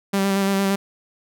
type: tone with vibrato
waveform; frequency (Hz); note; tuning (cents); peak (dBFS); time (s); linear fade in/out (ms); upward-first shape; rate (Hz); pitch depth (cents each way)
sawtooth; 196; G3; 0; -14; 0.13-0.76; 10; square; 8.7; 16
effects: none